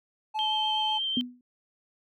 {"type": "tone", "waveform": "triangle", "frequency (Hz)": 863, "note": "A5", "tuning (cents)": -34, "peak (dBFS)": -26, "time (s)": [0.34, 0.99], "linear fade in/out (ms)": 20}
{"type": "tone with vibrato", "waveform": "sine", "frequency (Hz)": 3136, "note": "G7", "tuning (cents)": 0, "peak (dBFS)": -27, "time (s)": [0.39, 1.21], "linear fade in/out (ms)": 0, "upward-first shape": "sine", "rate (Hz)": 8.1, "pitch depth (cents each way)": 15}
{"type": "tone with exponential decay", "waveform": "sine", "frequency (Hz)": 246.9, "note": "B3", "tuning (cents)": 0, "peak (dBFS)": -22, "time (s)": [1.17, 1.41], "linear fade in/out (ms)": 2, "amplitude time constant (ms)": 52}
{"effects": []}